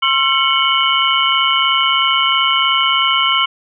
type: tone cluster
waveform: sine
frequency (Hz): 1069 / 1348 / 2215 / 2929 / 3072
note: C6 / E6 / C#7 / F#7 / G7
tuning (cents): +37 / +38 / -2 / -18 / -36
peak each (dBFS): -18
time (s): 0.02-3.46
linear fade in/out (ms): 10
effects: none